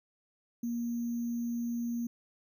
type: tone with sample-and-hold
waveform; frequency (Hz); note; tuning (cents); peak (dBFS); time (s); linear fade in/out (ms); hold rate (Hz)
sine; 236.2; A#3; +23; -31; 0.63-2.07; 5; 6300
effects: none